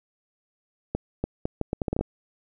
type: accelerating click train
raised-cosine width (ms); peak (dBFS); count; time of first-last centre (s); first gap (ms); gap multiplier
2; -12; 11; 0.95-2.01; 290; 0.74
effects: none